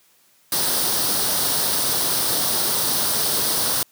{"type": "noise with comb filter", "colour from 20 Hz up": "white", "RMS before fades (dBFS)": -21, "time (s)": [0.52, 3.83], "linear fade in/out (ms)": 2, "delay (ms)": 0.21, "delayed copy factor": 0.6, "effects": ["white hiss -58 dBFS RMS until 3.91 s", "high-pass 100 Hz 12 dB/octave"]}